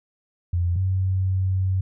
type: tone pair in turn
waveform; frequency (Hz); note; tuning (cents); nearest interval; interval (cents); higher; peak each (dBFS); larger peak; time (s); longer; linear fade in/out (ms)
sine; 87.31 / 94.22; F2 / F#2; 0 / +32; minor second; 132; second; -19; neither; 0.53-0.76 / 0.76-1.81; second; 5
effects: none